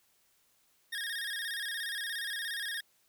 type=tone with vibrato; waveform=25% pulse; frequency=1742 Hz; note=A6; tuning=18 cents flat; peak=-31 dBFS; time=0.92-2.81 s; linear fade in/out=10 ms; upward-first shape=square; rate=17 Hz; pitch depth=92 cents each way; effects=white hiss -70 dBFS RMS until 3.08 s